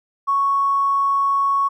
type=tone with tanh clipping; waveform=triangle; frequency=1108.7 Hz; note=C#6; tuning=in tune; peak=-15 dBFS; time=0.27-1.69 s; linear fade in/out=20 ms; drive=3 dB; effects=none